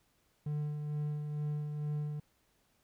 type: tone with tremolo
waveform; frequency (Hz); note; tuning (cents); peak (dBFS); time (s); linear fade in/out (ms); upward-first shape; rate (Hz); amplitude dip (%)
triangle; 149; D3; +25; -30; 0.46-2.2; 5; sine; 2.2; 40
effects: pink hiss -73 dBFS RMS until 2.83 s